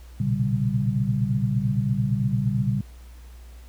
sine tone cluster, 117.1 / 125.9 / 140.4 / 195.3 Hz, A#2 / B2 / C#3 / G3, +8 / +34 / +22 / -6 cents, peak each -26 dBFS, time 0.2-2.81 s, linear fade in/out 5 ms, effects added 60 Hz sine -41 dBFS peak until 3.68 s + pink hiss -55 dBFS RMS until 3.68 s

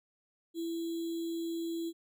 sine tone with sample-and-hold, 333 Hz, E4, 18 cents sharp, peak -33 dBFS, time 0.54-1.93 s, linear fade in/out 50 ms, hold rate 3675 Hz, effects none

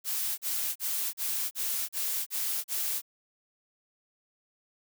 blue noise bursts, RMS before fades -31 dBFS, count 8, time 0.04-3.019 s, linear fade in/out 50 ms, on 340 ms, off 37 ms, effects none

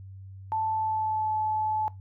sine tone with pitch glide, 880 to 864.4 Hz, A5 to A5, 0 to -31 cents, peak -25 dBFS, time 0.52-1.88 s, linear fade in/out 0 ms, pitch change -31 cents, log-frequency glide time 0.64-1.35 s, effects noise-tail reverb RT60 0.2 s tail -20 dB re dry + added 96 Hz sine -41 dBFS peak until 2 s

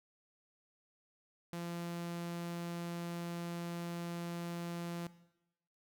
sawtooth tone, 171.5 Hz, F3, 31 cents flat, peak -36 dBFS, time 1.53-5.07 s, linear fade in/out 0 ms, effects noise-tail reverb RT60 0.9 s tail -17 dB re dry

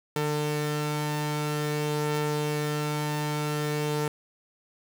sawtooth tone pair together, 149.5 / 449 Hz, D3 / A4, +31 / +35 cents, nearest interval octave + perfect fifth, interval 1904 cents, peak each -24 / -27 dBFS, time 0.16-4.08 s, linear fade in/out 2 ms, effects none

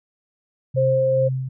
sine tone with tremolo, 130.81 Hz, C3, in tune, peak -20 dBFS, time 0.74-1.49 s, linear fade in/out 10 ms, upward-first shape sine, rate 2.3 Hz, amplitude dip 50%
sine tone, 528 Hz, C5, 16 cents sharp, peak -16 dBFS, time 0.76-1.29 s, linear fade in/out 20 ms
effects none

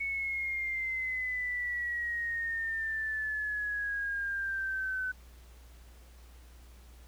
sine exponential sweep, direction down, 2217 to 1507 Hz, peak -31 dBFS, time 0-5.12 s, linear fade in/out 10 ms, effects added 60 Hz sine -51 dBFS peak until 7.07 s + pink hiss -61 dBFS RMS until 7.07 s

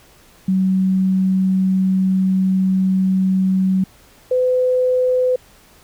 sine tone pair in turn, 188.7 / 506 Hz, F#3 / B4, +34 / +42 cents, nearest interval octave + perfect fourth, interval 1708 cents, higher second, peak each -13 dBFS, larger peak neither, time 0.48-3.84 / 4.31-5.36 s, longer first, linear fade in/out 5 ms, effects pink hiss -49 dBFS RMS until 5.83 s

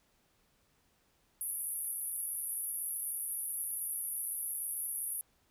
white band-pass noise, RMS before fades -38 dBFS, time 1.41-5.21 s, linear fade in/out 0 ms, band 10000 to 12000 Hz, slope 96 dB/octave, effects pink hiss -72 dBFS RMS until 5.5 s

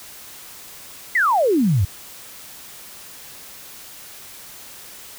sine exponential sweep, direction down, 2093 to 84.4 Hz, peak -14 dBFS, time 1.15-1.85 s, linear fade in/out 5 ms, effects white hiss -40 dBFS RMS until 5.18 s

